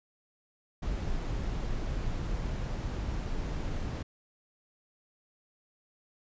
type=noise; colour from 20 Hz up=brown; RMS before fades=-33 dBFS; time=0.82-4.03 s; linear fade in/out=10 ms; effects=resampled to 16000 Hz